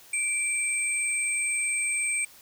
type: tone pair together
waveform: sine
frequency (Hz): 2338 / 8358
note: D7 / C9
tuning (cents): -8 / -3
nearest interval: octave + minor seventh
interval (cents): 2205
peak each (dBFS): -28 / -27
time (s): 0.13-2.25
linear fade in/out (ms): 5
effects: white hiss -52 dBFS RMS until 2.41 s